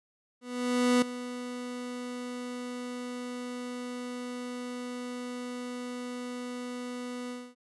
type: tone with ADSR envelope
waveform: 30% pulse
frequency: 246.9 Hz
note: B3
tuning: in tune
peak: -18 dBFS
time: 0.41-7.55 s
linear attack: 610 ms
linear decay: 4 ms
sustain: -15 dB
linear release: 250 ms
effects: resampled to 24000 Hz